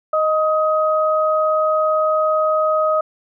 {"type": "tone pair together", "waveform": "sine", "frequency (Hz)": [622.3, 1259.8], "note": ["D#5", "D#6"], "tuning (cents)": [0, 21], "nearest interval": "octave", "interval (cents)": 1221, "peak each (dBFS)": [-16, -18], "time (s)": [0.13, 3.01], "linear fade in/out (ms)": 5, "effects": []}